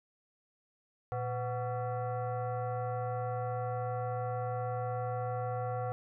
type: tone with frequency modulation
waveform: sine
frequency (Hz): 117.4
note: A#2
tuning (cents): +13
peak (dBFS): -32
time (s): 1.12-5.92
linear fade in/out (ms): 0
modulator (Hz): 622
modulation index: 1.3
effects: none